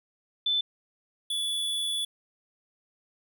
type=tone pair in turn; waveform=sine / square; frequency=3520 / 3436 Hz; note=A7 / A7; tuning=0 / -42 cents; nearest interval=unison; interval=42 cents; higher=first; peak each=-23 / -28 dBFS; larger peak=first; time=0.46-0.61 / 1.3-2.05 s; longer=second; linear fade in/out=5 ms; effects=none